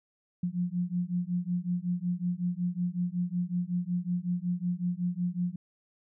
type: beating tone pair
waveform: sine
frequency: 174.61 / 180.01 Hz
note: F3 / F#3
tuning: 0 / -47 cents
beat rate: 5.4 Hz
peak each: -31 dBFS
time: 0.43-5.56 s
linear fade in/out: 5 ms
effects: none